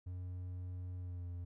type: tone with pitch glide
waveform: triangle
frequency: 90.4 to 87.78 Hz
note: F#2 to F2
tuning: -40 to +9 cents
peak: -39 dBFS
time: 0.06-1.45 s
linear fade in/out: 10 ms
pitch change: -51 cents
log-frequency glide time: 0.95-1.28 s
effects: none